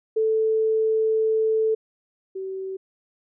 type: tone pair in turn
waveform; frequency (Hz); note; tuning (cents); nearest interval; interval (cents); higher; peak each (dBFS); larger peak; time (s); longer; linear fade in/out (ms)
sine; 440 / 381.7; A4 / G4; 0 / -46; major second; 246; first; -18 / -28; first; 0.16-1.75 / 2.35-2.77; first; 10
effects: none